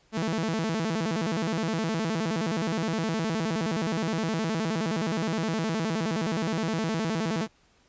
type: tone with vibrato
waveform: sawtooth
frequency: 190 Hz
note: F#3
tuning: 46 cents sharp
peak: -22 dBFS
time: 0.12-7.48 s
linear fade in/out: 50 ms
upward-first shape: square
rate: 9.6 Hz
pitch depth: 260 cents each way
effects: pink hiss -63 dBFS RMS until 7.88 s + resampled to 16000 Hz